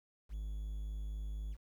triangle tone with quantisation, 52 Hz, G#1, 3 cents sharp, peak -36 dBFS, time 0.29-1.57 s, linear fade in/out 50 ms, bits 11, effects none

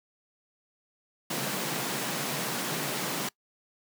pink high-pass noise, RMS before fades -32 dBFS, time 1.3-3.29 s, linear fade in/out 5 ms, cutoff 130 Hz, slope 96 dB/octave, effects noise-tail reverb RT60 0.1 s tail -23 dB re dry

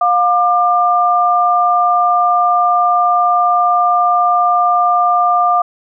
sine tone pair together, 710 / 1195.1 Hz, F5 / D6, +28 / +30 cents, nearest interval major sixth, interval 902 cents, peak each -12 dBFS, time 0.01-5.62 s, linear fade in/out 5 ms, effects none

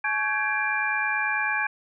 sine tone cluster, 852 / 1118 / 1556 / 1665 / 2372 Hz, G#5 / C#6 / G6 / G#6 / D7, +44 / +14 / -13 / +4 / +17 cents, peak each -30 / -34 / -31 / -27 / -28 dBFS, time 0.04-1.67 s, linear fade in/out 5 ms, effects none

